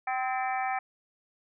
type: harmonic tone with a mistuned harmonic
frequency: 257.5 Hz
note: C4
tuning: 28 cents flat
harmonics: 3 / 4 / 5 / 6 / 7 / 8 / 9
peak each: -29 / -41 / -37 / -46 / -38 / -44 / -38 dBFS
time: 0.07-0.79 s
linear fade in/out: 5 ms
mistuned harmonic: 6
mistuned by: +66 cents
effects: none